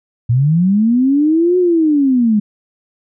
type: linear two-way sweep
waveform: sine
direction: up then down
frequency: 112.9 to 367.2 to 203.1 Hz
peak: -9 dBFS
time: 0.29-2.4 s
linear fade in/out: 10 ms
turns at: 1.58 s
effects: none